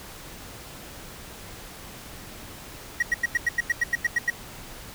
triangle tone bursts, 1900 Hz, A#6, 33 cents sharp, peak -17 dBFS, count 12, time 3-4.302 s, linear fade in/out 5 ms, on 26 ms, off 90 ms, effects pink hiss -42 dBFS RMS until 4.94 s

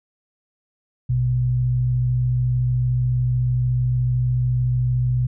sine tone pair together, 58.05 / 124.4 Hz, A#1 / B2, -7 / +13 cents, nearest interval octave + minor second, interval 1320 cents, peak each -28 / -17 dBFS, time 1.09-5.27 s, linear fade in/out 10 ms, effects none

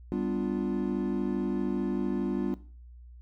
triangle chord, G dominant seventh, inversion none, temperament equal with one note detuned, 196 / 248.9 / 293.7 / 349.2 Hz, G3 / B3 / D4 / F4, 0 / +14 / 0 / 0 cents, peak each -31 dBFS, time 0.12-2.54 s, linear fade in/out 0 ms, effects noise-tail reverb RT60 0.4 s tail -17 dB re dry + added 60 Hz sine -46 dBFS peak until 3.21 s

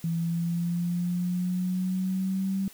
sine exponential sweep, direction up, 165.5 to 194.5 Hz, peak -25 dBFS, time 0.04-2.68 s, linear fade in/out 2 ms, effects white hiss -51 dBFS RMS until 2.73 s

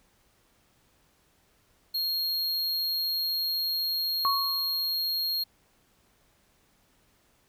square tone, 4256 Hz, C8, 29 cents sharp, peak -27 dBFS, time 1.94-5.44 s, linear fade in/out 10 ms
sine tone with exponential decay, 1110 Hz, C#6, 2 cents sharp, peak -21 dBFS, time 4.25-4.94 s, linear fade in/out 0 ms, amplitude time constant 150 ms
effects pink hiss -66 dBFS RMS until 7.48 s

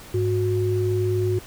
sine tone pair together, 103.2 / 365 Hz, G#2 / F#4, -10 / -24 cents, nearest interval octave + minor seventh, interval 2186 cents, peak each -22 dBFS, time 0.14-1.39 s, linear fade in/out 5 ms, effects pink hiss -43 dBFS RMS until 1.46 s

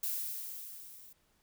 violet noise with level ramp, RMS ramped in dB -34 to -55 dBFS, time 0.03-1.13 s, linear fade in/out 5 ms, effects pink hiss -72 dBFS RMS until 1.42 s

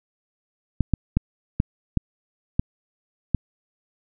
clicks, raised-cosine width 5 ms, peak -6 dBFS, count 7, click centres 0.807 / 0.937 / 1.17 / 1.601 / 1.973 / 2.595 / 3.347 s, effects none

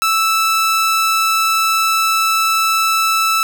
sawtooth tone, 1317 Hz, E6, 2 cents flat, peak -9 dBFS, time 0.02-3.43 s, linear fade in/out 0 ms, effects none

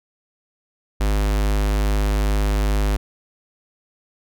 square tone with notch filter, 51.2 Hz, G#1, 24 cents flat, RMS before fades -19 dBFS, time 1-2.97 s, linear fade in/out 10 ms, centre 110 Hz, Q 1.3, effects none

